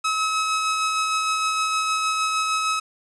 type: tone with tremolo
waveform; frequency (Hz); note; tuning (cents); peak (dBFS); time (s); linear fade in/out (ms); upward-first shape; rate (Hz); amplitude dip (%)
sawtooth; 1284; E6; -46; -16; 0.04-2.8; 10; sine; 6.5; 25
effects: resampled to 24000 Hz + 8-bit